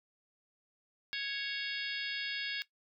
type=harmonic tone with a mistuned harmonic; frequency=554.4 Hz; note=C#5; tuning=in tune; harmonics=3 / 4 / 5 / 6 / 7 / 8 / 9; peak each=-40 / -41 / -42 / -43 / -43 / -44 / -45 dBFS; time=1.13-2.62 s; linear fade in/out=0 ms; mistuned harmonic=7; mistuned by=-74 cents; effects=noise-tail reverb RT60 0.1 s tail -17 dB re dry

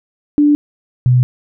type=tone pair in turn; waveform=sine; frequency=293.7 / 125.14 Hz; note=D4 / B2; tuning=0 / +23 cents; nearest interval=octave + minor third; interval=1477 cents; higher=first; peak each=-7 dBFS; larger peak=neither; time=0.38-0.55 / 1.06-1.23 s; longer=neither; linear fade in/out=0 ms; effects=none

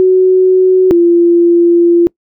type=tone pair in turn; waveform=sine; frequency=372.1 / 343.5 Hz; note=F#4 / F4; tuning=+10 / -29 cents; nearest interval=minor second; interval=139 cents; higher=first; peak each=-4 dBFS; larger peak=neither; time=0-0.91 / 0.91-2.07 s; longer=second; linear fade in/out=0 ms; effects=noise-tail reverb RT60 0.1 s tail -25 dB re dry

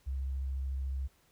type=tone with vibrato; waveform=sine; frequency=66.9 Hz; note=C2; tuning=39 cents sharp; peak=-32 dBFS; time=0.06-1.08 s; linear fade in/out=20 ms; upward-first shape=sine; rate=14 Hz; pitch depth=17 cents each way; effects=pink hiss -68 dBFS RMS until 1.31 s

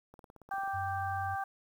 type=clicks; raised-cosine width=1 ms; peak=-39 dBFS; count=11; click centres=0.14 / 0.192 / 0.242 / 0.301 / 0.363 / 0.417 / 0.49 / 0.538 / 0.582 / 0.635 / 0.677 s
type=harmonic tone; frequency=391.7 Hz; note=G4; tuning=1 cent flat; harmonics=2 / 3 / 4; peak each=-34 / -41 / -40 dBFS; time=0.51-1.44 s; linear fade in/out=5 ms
type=tone; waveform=sine; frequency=95.4 Hz; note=G2; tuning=47 cents flat; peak=-39 dBFS; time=0.73-1.36 s; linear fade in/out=20 ms
effects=10-bit

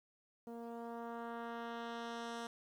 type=tone with low-pass filter sweep; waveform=10% pulse; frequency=233.1 Hz; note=A#3; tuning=in tune; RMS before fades=-45 dBFS; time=0.47-2.47 s; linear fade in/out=2 ms; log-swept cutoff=480 to 8100 Hz; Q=0.83; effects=11-bit

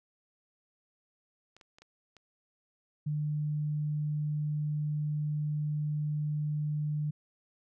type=clicks; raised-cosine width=0.2 ms; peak=-37 dBFS; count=5; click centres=1.566 / 1.612 / 1.785 / 1.82 / 2.167 s
type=tone; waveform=sine; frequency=150 Hz; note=D3; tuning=37 cents sharp; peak=-29 dBFS; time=3.06-7.11 s; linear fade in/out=10 ms
effects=none

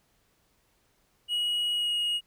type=tone with pitch glide; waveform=triangle; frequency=2904 to 2879 Hz; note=F#7 to F#7; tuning=-33 to -48 cents; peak=-24 dBFS; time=1.28-2.21 s; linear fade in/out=50 ms; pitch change=-15 cents; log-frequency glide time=1.74-1.95 s; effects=pink hiss -69 dBFS RMS until 2.26 s

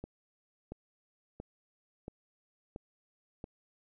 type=click train; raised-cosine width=2 ms; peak=-28 dBFS; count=6; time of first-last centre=0.04-3.441 s; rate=1.47 Hz; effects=none

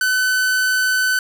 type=tone; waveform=45% pulse; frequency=1511 Hz; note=F#6; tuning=36 cents sharp; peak=-15 dBFS; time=0.01-1.19 s; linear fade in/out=2 ms; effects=none

